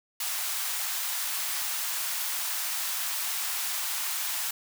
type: high-pass noise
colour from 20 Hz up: white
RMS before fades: -31 dBFS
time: 0.2-4.51 s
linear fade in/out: 5 ms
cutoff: 770 Hz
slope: 24 dB/octave
effects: none